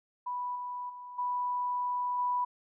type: tone with level steps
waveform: sine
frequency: 986 Hz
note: B5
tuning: 3 cents flat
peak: -32 / -35 / -42 / -29 / -27 dBFS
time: 0.26-2.45 s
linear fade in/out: 10 ms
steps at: 0.55 / 0.89 / 1.18 / 2.18 s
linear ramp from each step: 10 ms
effects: none